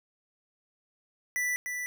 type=tone with echo; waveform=square; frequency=1975.5 Hz; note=B6; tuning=in tune; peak=-28 dBFS; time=1.36-1.56 s; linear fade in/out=0 ms; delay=300 ms; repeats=1; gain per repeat=-5 dB; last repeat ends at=1.86 s; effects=none